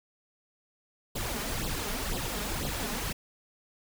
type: noise with flanger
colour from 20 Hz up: pink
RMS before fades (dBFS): -33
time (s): 1.15-3.13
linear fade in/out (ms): 10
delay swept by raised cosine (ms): 0.23 to 4.93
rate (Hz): 2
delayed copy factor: +0.8
effects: none